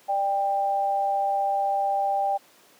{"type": "tone pair together", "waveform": "sine", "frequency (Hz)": [591.6, 792], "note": ["D5", "G5"], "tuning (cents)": [13, 18], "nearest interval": "perfect fourth", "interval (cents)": 505, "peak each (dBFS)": [-29, -22], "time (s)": [0.08, 2.38], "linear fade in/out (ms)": 20, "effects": ["pink hiss -55 dBFS RMS until 2.79 s", "high-pass 300 Hz 12 dB/octave"]}